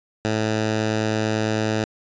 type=tone; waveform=10% pulse; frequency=109 Hz; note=A2; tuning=16 cents flat; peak=-12 dBFS; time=0.25-1.84 s; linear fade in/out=0 ms; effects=resampled to 16000 Hz